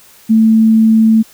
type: tone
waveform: sine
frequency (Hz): 221.8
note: A3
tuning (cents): +14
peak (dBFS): -5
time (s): 0.29-1.23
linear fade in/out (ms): 20
effects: white hiss -43 dBFS RMS until 1.33 s